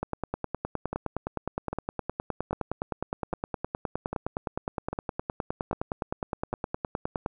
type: two click trains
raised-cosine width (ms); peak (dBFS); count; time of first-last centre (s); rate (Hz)
1; -15 / -17; 71 / 8; 0.03-7.261 / 0.93-6.53; 9.68 / 1.25
effects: none